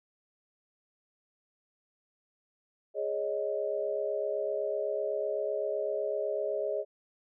sine chord, Ab suspended fourth, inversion none, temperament equal, 415.3 / 554.4 / 622.3 Hz, Ab4 / Db5 / Eb5, 0 / 0 / 0 cents, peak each -34 / -34 / -33 dBFS, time 2.94-6.85 s, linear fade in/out 50 ms, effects none

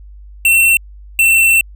square tone pair in turn, 2706 / 2692 Hz, E7 / E7, +45 / +36 cents, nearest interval unison, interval 9 cents, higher first, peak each -8 dBFS, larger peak neither, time 0.45-0.77 / 1.19-1.61 s, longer second, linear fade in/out 2 ms, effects added 50 Hz sine -33 dBFS peak until 1.75 s

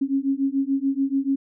sine beating tone pair, 269.7 / 276.6 Hz, C#4 / C#4, -47 / -4 cents, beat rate 6.9 Hz, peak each -23 dBFS, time 0.01-1.36 s, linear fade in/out 10 ms, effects none

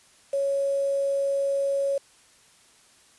sine tone with quantisation, 554.4 Hz, C#5, in tune, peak -22 dBFS, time 0.33-1.98 s, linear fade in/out 5 ms, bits 7, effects white hiss -57 dBFS RMS until 3.18 s + resampled to 24000 Hz

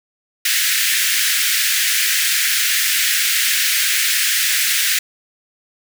pink high-pass noise, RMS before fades -17 dBFS, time 0.45-4.99 s, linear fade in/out 5 ms, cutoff 1600 Hz, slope 48 dB/octave, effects none

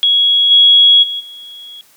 sine tone with level steps, 3330 Hz, G#7, 4 cents sharp, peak -8 / -4 / -18 / -30 dBFS, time 0.03-1.81 s, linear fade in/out 0 ms, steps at 0.5 / 1.02 / 1.19 s, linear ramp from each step 20 ms, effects white hiss -49 dBFS RMS until 1.96 s + high-pass 100 Hz 12 dB/octave

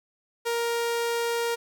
sawtooth tone, 468.3 Hz, A#4, 8 cents sharp, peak -21 dBFS, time 0.45-1.56 s, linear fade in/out 20 ms, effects none

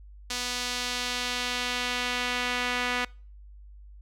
sawtooth tone with band-pass filter sweep, 246.7 Hz, B3, 2 cents flat, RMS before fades -30 dBFS, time 0.3-3.05 s, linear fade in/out 5 ms, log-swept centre 5000 to 2200 Hz, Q 1.1, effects noise-tail reverb RT60 0.4 s tail -25 dB re dry + added 50 Hz sine -45 dBFS peak until 4.01 s

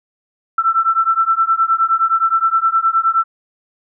sine beating tone pair, 1331 / 1340.6 Hz, E6 / E6, +16 / +29 cents, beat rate 9.6 Hz, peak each -15 dBFS, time 0.58-3.24 s, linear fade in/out 5 ms, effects none

